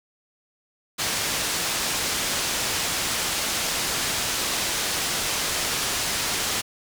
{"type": "low-pass noise", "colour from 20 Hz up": "white", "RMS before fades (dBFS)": -26, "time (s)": [0.98, 6.62], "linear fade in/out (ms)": 20, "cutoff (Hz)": 7600, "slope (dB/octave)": 12, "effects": []}